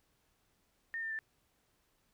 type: tone with pitch steps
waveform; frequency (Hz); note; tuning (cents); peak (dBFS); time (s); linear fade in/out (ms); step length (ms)
sine; 1826 / 1798.8 / 1772; A#6 / A6 / A6; -36 / +38 / +12; -36; 0.94-1.189; 0; 83
effects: pink hiss -75 dBFS RMS until 2.13 s